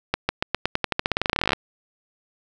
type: accelerating click train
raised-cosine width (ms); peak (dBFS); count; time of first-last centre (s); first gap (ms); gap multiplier
0.3; -4; 26; 0.14-1.532; 150; 0.9
effects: none